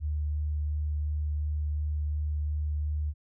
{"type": "tone with vibrato", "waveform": "sine", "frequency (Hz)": 75, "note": "D2", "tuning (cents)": 37, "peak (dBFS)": -27, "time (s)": [0, 3.14], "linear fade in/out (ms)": 50, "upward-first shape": "sine", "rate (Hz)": 2.8, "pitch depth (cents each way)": 8, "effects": []}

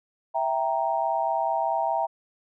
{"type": "chord", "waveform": "sine", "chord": "E diminished", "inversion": "none", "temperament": "equal", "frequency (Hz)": [659.3, 784, 932.3], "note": ["E5", "G5", "Bb5"], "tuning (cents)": [0, 0, 0], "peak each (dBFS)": -27, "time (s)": [0.34, 2.07], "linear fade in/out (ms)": 20, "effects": []}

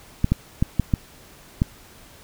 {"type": "clicks", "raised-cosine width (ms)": 5, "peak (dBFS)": -5, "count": 6, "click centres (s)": [0.244, 0.32, 0.625, 0.797, 0.938, 1.619], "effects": ["pink hiss -48 dBFS RMS until 2.23 s"]}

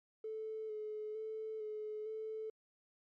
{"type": "tone with vibrato", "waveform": "triangle", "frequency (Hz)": 432.5, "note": "A4", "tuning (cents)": -30, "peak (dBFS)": -36, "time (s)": [0.24, 2.5], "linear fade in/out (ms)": 5, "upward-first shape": "square", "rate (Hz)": 1.1, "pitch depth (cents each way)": 20, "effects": ["tanh soft clip ceiling -38 dBFS", "MP3 96 kbps"]}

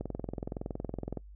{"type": "click train", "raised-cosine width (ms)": 2, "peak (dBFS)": -22, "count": 26, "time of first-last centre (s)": [0.01, 1.173], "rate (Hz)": 21.5, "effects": ["noise-tail reverb RT60 0.1 s tail -23 dB re dry", "added 50 Hz sine -47 dBFS peak until 1.35 s"]}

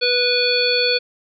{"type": "harmonic tone", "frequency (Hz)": 491.4, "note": "B4", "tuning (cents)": -9, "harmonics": [1, 3, 5, 7, 9], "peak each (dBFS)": [-20, -26, -22, -24, -19], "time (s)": [0.01, 0.99], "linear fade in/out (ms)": 20, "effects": []}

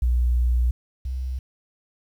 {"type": "tone pair in turn", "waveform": "sine", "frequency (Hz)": [60.7, 64.31], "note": ["B1", "C2"], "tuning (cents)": [-29, -29], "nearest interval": "minor second", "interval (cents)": 100, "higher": "second", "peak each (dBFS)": [-17, -25], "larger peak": "first", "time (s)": [[0.02, 0.71], [1.05, 1.39]], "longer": "first", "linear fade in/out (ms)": 5, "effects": ["9-bit"]}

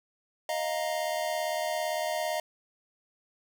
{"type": "chord", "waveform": "square", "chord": "Eb suspended second", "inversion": "none", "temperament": "just", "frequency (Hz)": [622.3, 700, 933.4], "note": ["Eb5", "F5", "Bb5"], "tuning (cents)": [0, 4, 2], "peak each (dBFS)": [-32, -34, -38], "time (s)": [0.49, 2.4], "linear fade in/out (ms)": 2, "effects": []}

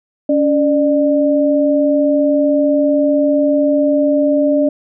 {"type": "tone pair together", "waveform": "sine", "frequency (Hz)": [282.1, 597.7], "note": ["C#4", "D5"], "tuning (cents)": [30, 30], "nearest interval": "octave + minor second", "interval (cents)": 1300, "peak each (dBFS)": -13, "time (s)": [0.29, 4.69], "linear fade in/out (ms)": 5, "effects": []}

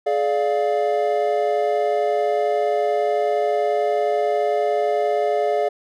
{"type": "chord", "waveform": "triangle", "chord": "D diminished", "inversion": "second", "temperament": "equal with one note detuned", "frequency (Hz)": [422.8, 587.3, 698.5], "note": ["Ab4", "D5", "F5"], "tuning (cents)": [31, 0, 0], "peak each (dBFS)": -20, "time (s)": [0.06, 5.69], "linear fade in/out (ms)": 10, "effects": []}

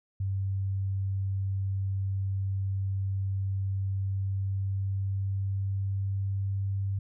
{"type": "tone with pitch glide", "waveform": "sine", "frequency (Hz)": [97, 98.07], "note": ["G2", "G2"], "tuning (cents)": [-18, 1], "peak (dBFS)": -27, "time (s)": [0.2, 6.99], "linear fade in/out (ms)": 5, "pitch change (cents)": 19, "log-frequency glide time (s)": [3.88, 6.66], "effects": []}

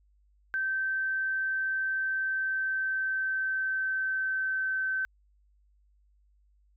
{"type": "tone with pitch glide", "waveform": "sine", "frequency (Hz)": [1551, 1538.5], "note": ["G6", "G6"], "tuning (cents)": [-19, -33], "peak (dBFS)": -27, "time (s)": [0.54, 5.05], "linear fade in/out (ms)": 0, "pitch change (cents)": -14, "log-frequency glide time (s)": [2.13, 4.8], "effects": ["added 50 Hz sine -62 dBFS peak until 6.76 s"]}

